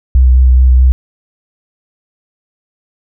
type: tone with vibrato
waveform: sine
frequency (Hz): 63.5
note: B1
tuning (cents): +49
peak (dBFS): -3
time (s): 0.15-0.92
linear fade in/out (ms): 0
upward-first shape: sine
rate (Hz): 4.7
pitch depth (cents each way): 19
effects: none